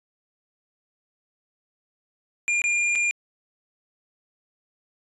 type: tone with dropouts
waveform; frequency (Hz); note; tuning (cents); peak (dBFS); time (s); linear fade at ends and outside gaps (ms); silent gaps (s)
square; 2406; D7; +41; -21; 2.48-3.11; 0; 2.618-2.64 / 2.953-2.957
effects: resampled to 24000 Hz